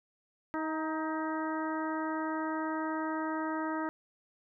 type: harmonic tone with a mistuned harmonic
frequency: 316 Hz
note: D#4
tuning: 27 cents sharp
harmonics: 1 / 2 / 3 / 4 / 5 / 6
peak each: -34 / -40 / -38 / -40 / -43 / -46 dBFS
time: 0.54-3.89 s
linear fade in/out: 0 ms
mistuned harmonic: 3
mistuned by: -20 cents
effects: none